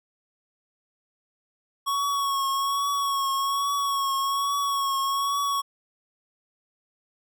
square tone with vibrato, 1108.7 Hz, C#6, in tune, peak -24 dBFS, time 1.86-5.62 s, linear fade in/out 20 ms, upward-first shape triangle, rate 1.2 Hz, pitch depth 38 cents each way, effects none

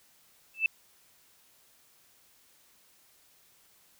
sine tone with exponential growth, 2640 Hz, E7, 2 cents sharp, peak -18 dBFS, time 0.54-0.66 s, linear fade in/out 2 ms, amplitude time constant 26 ms, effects white hiss -63 dBFS RMS until 3.99 s

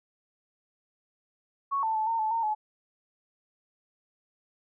sine tone with pitch steps, 1109 / 887 / 870 / 912 / 870 / 915 / 855 Hz, C#6 / A5 / A5 / A#5 / A5 / A#5 / A5, 0 / +14 / -20 / -38 / -20 / -32 / -50 cents, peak -25 dBFS, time 1.71-2.55 s, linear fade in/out 20 ms, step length 120 ms, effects none

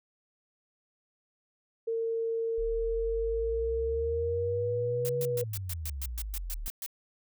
sine tone with pitch glide, 455.4 to 485.3 Hz, A#4 to B4, -40 to -30 cents, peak -28 dBFS, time 1.87-5.44 s, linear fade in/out 10 ms, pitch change +110 cents, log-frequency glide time 3.89-4.71 s
sine exponential two-way sweep, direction up then down, 34.93 to 140 to 34.93 Hz, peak -34 dBFS, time 2.58-6.68 s, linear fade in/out 0 ms, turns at 5.22 s
blue noise bursts, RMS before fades -37 dBFS, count 12, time 5.05-6.862 s, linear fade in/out 0 ms, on 41 ms, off 120 ms
effects none

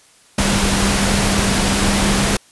sine tone in noise, 198.3 Hz, G3, 20 cents sharp, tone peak -19 dBFS, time 0.38-2.37 s, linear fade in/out 5 ms, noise pink, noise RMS -17 dBFS, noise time 0.38-2.37 s, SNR -5 dB, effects white hiss -50 dBFS RMS until 2.51 s + resampled to 24000 Hz

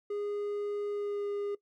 triangle tone with pitch glide, 411.2 to 407.2 Hz, G#4 to G#4, -17 to -34 cents, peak -30 dBFS, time 0.1-1.55 s, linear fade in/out 5 ms, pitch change -17 cents, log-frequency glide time 0.9-1.27 s, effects noise-tail reverb RT60 0.1 s tail -18 dB re dry

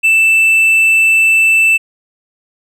triangle tone, 2650 Hz, E7, 9 cents sharp, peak -5 dBFS, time 0.03-1.78 s, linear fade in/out 20 ms, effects none

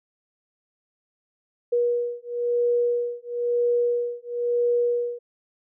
sine beating tone pair, 480 / 481 Hz, B4 / B4, -49 / -46 cents, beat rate 1 Hz, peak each -24 dBFS, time 1.72-5.19 s, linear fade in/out 10 ms, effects none

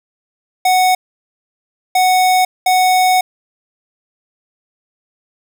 square tone bursts at uneven times, 740 Hz, F#5, in tune, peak -10 dBFS, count 3, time 0.65-0.95 / 1.95-2.45 / 2.66-3.21 s, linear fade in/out 5 ms, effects none

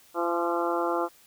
harmonic tone with a mistuned harmonic, 171 Hz, F3, 36 cents flat, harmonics 2 / 3 / 4 / 5 / 6 / 7 / 8, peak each -29 / -31 / -32 / -33 / -34 / -34 / -35 dBFS, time 0.14-1.09 s, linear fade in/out 50 ms, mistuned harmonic 6, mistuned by +29 cents, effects white hiss -57 dBFS RMS until 1.26 s

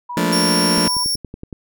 sine tone with pitch glide, 975 to 981.2 Hz, B5 to B5, -23 to -12 cents, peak -25 dBFS, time 0.09-1.04 s, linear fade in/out 10 ms, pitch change +11 cents, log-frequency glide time 0.2-0.28 s
sawtooth chord, Bb major seventh, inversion second, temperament just, 174.81 / 218.5 / 233.1 / 291.4 Hz, F3 / A3 / Bb3 / D4, +2 / -12 / 0 / -13 cents, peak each -16 / -18 / -21 / -18 dBFS, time 0.17-0.88 s, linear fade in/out 2 ms
sawtooth tone, 5490 Hz, F8, 31 cents flat, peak -15 dBFS, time 0.32-1.16 s, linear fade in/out 10 ms
click train, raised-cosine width 3 ms, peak -18 dBFS, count 9, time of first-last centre 0.78-1.528 s, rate 10.7 Hz
effects none

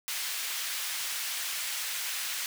pink high-pass noise, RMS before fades -34 dBFS, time 0.08-2.46 s, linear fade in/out 0 ms, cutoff 2000 Hz, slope 12 dB/octave, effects none

